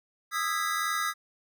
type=chord; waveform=square; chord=E major seventh; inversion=third; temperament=just; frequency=1236.1 / 1318.5 / 1648.1 / 1977.8 Hz; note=D#6 / E6 / G#6 / B6; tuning=-12 / 0 / -14 / +2 cents; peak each=-32 / -34 / -35 / -35 dBFS; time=0.31-1.14 s; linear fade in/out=50 ms; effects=none